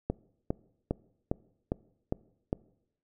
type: click train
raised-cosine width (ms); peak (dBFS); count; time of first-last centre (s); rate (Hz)
2; -15; 7; 0.1-2.529; 2.47
effects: noise-tail reverb RT60 0.8 s tail -23 dB re dry